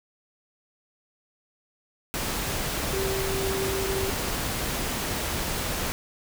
sine tone in noise, 387.1 Hz, G4, 22 cents flat, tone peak -28 dBFS, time 2.93-4.1 s, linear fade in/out 0 ms, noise pink, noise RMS -29 dBFS, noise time 2.14-5.92 s, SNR -2 dB, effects none

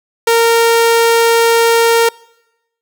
sawtooth tone, 461.7 Hz, A#4, 17 cents flat, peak -4 dBFS, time 0.27-2.09 s, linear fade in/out 5 ms, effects noise-tail reverb RT60 0.9 s tail -24 dB re dry

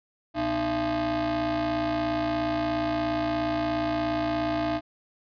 40% pulse ring-modulated tone, 185 Hz, F#3, in tune, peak -21 dBFS, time 0.34-4.81 s, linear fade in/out 50 ms, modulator 491 Hz, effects resampled to 11025 Hz

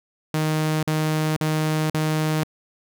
sawtooth tone bursts, 155.56 Hz, D#3, in tune, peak -16 dBFS, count 4, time 0.34-2.435 s, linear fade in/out 2 ms, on 490 ms, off 45 ms, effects none

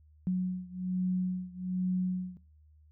sine beating tone pair, 182.9 / 184.1 Hz, F#3 / F#3, -20 / -8 cents, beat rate 1.2 Hz, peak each -31 / -33 dBFS, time 0.27-2.37 s, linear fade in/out 0 ms, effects noise-tail reverb RT60 0.5 s tail -23 dB re dry + added 76 Hz sine -57 dBFS peak until 2.91 s

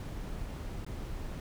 brown noise with dropouts, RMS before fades -39 dBFS, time 0-1.4 s, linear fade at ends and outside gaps 1 ms, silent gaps 0.848-0.864 s, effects none

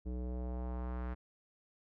square tone with low-pass filter sweep, 61.74 Hz, B1, in tune, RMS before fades -39 dBFS, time 0.05-1.15 s, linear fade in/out 20 ms, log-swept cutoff 380 to 1600 Hz, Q 1.5, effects none

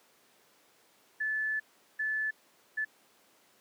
sine tone bursts at uneven times, 1738 Hz, A6, 22 cents flat, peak -29 dBFS, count 3, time 1.2-1.6 / 1.99-2.31 / 2.77-2.85 s, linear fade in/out 10 ms, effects pink hiss -64 dBFS RMS until 3.6 s + high-pass 300 Hz 12 dB/octave

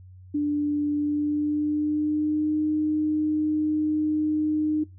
sine tone with pitch glide, 293.7 to 306 Hz, D4 to D#4, 0 to -29 cents, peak -21 dBFS, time 0.34-4.84 s, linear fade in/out 10 ms, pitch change +71 cents, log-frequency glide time 0.95-2.6 s, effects noise-tail reverb RT60 0.2 s tail -20 dB re dry + added 92 Hz sine -44 dBFS peak until 4.98 s

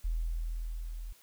sine tone with level ramp, 41 Hz, E1, 9 cents flat, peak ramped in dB -28 to -38 dBFS, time 0.04-1.13 s, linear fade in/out 10 ms, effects white hiss -61 dBFS RMS until 1.22 s

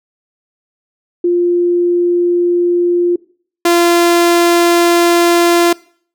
sine / sawtooth tone pair in turn, 350 / 344 Hz, F4 / F4, +4 / -26 cents, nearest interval unison, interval 30 cents, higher first, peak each -9 / -4 dBFS, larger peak second, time 1.24-3.16 / 3.65-5.73 s, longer second, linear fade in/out 5 ms, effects noise-tail reverb RT60 0.5 s tail -22 dB re dry

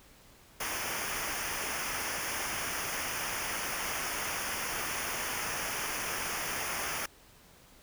pink noise with comb filter, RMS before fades -35 dBFS, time 0.6-7.06 s, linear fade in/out 5 ms, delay 0.25 ms, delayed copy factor -0.8, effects pink hiss -58 dBFS RMS until 7.82 s

